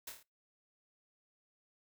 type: noise with echo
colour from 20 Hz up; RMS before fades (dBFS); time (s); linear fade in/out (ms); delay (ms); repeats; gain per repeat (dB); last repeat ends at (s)
white; -44; 0.07-0.1; 5; 26; 5; -4; 0.23
effects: noise-tail reverb RT60 0.2 s tail -21 dB re dry